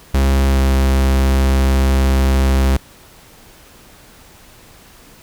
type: tone with pitch glide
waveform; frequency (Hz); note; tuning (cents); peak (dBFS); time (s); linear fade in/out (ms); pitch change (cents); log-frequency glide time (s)
45% pulse; 67.4 to 66.59; C#2 to C2; -48 to +31; -11; 0.14-2.77; 5; -21; 0.46-0.58
effects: pink hiss -44 dBFS RMS until 5.22 s